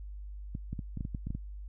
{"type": "clicks", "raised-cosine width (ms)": 5, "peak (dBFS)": -24, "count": 10, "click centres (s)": [0.551, 0.73, 0.792, 0.973, 1.008, 1.051, 1.148, 1.27, 1.305, 1.35], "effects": ["noise-tail reverb RT60 0.1 s tail -25 dB re dry", "added 50 Hz sine -40 dBFS peak until 1.68 s"]}